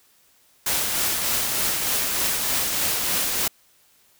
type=noise with tremolo; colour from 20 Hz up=white; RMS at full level=-22 dBFS; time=0.66-3.48 s; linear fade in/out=5 ms; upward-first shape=triangle; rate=3.3 Hz; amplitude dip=35%; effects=white hiss -59 dBFS RMS until 4.19 s